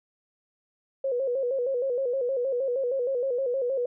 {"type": "tone with vibrato", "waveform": "sine", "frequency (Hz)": 513, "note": "C5", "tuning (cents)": -34, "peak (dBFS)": -24, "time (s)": [1.04, 3.86], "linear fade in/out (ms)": 5, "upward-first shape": "square", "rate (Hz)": 6.4, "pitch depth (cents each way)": 89, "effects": []}